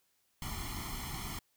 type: noise with comb filter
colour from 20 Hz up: pink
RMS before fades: -40 dBFS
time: 0.42-1.39 s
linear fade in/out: 2 ms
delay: 0.94 ms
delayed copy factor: +0.95
effects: white hiss -75 dBFS RMS until 1.56 s